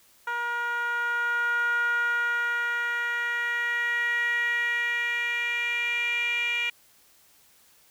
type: tone with band-pass filter sweep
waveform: 10% pulse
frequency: 475.9 Hz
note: A#4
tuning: 36 cents sharp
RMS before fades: -27 dBFS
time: 0.27-6.7 s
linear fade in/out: 5 ms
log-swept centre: 1200 to 2500 Hz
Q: 5.7
effects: white hiss -59 dBFS RMS until 7.9 s